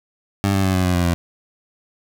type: tone with pitch steps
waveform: 20% pulse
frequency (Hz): 99.2 / 96.88 / 94.61 / 92.4 / 90.23 / 88.12 / 86.06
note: G2 / G2 / F#2 / F#2 / F#2 / F2 / F2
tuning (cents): +21 / -20 / +39 / -2 / -43 / +16 / -25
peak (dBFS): -11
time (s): 0.44-1.14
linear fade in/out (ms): 0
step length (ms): 100
effects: none